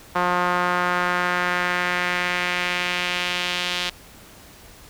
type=tone with band-pass filter sweep; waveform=sawtooth; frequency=178.2 Hz; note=F3; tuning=35 cents sharp; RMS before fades=-23 dBFS; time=0.15-3.9 s; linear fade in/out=10 ms; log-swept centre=1100 to 3400 Hz; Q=1.8; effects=pink hiss -46 dBFS RMS until 4.89 s